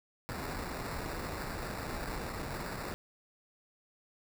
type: noise with sample-and-hold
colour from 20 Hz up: pink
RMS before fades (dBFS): -39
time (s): 0.29-2.94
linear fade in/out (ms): 0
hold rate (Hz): 3150
effects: none